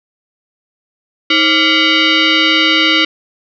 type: tone with frequency modulation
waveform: sine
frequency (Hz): 317.9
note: D#4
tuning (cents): +37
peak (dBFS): -8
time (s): 1.3-3.05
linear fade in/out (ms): 5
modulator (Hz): 854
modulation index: 4.2
effects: none